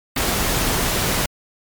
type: noise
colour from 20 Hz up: pink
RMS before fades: -20 dBFS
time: 0.16-1.26 s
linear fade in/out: 5 ms
effects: MP3 96 kbps